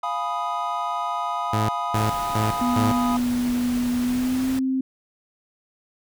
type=chord; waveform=triangle; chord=F half-diminished seventh; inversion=none; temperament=equal; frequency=698.5 / 830.6 / 987.8 / 1244.5 Hz; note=F5 / Ab5 / Cb6 / Eb6; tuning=0 / 0 / 0 / 0 cents; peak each=-28 / -30 / -27 / -26 dBFS; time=0.03-3.17 s; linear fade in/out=5 ms
type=tone bursts; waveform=sawtooth; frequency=108.2 Hz; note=A2; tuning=29 cents flat; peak=-17 dBFS; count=4; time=1.53-2.92 s; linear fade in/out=5 ms; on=160 ms; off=250 ms
type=noise; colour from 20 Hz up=pink; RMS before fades=-35 dBFS; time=1.95-4.59 s; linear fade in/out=0 ms
type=tone with pitch glide; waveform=sine; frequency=245 to 262.6 Hz; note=B3 to C4; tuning=-14 to +6 cents; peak=-20 dBFS; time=2.61-4.81 s; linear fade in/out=5 ms; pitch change=+120 cents; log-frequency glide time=4.01-4.52 s
effects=none